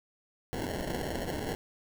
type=noise with sample-and-hold; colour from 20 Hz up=white; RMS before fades=-35 dBFS; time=0.53-1.55 s; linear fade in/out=0 ms; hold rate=1225 Hz; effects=none